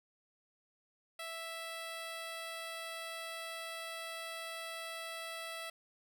10% pulse tone, 659.3 Hz, E5, in tune, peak -33 dBFS, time 1.19-5.7 s, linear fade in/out 5 ms, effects none

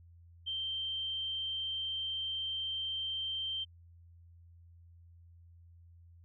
sine tone, 3136 Hz, G7, in tune, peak -34 dBFS, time 0.46-3.65 s, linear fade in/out 20 ms, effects added 85 Hz sine -55 dBFS peak until 6.24 s

